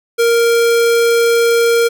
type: tone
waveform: square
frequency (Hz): 466.2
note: A#4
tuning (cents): 0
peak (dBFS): -10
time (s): 0.18-1.89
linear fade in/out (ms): 20
effects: none